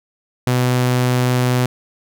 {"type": "tone", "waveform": "sawtooth", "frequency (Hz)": 125.2, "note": "B2", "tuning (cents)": 24, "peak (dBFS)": -10, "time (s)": [0.47, 1.66], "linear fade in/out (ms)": 2, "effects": []}